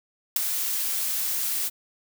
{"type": "noise with ADSR envelope", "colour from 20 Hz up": "blue", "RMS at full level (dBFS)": -17, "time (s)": [0.36, 1.7], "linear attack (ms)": 4, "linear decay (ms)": 8, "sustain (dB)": -10, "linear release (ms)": 29, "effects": []}